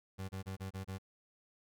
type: tone bursts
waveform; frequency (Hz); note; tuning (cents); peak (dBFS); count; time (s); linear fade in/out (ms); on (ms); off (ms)
30% pulse; 95.5; G2; -45; -37; 6; 0.18-0.985; 20; 110; 29
effects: none